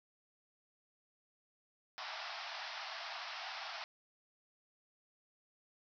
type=band-pass noise; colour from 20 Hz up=pink; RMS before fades=-45 dBFS; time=1.98-3.84 s; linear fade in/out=0 ms; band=640 to 5500 Hz; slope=96 dB/octave; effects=none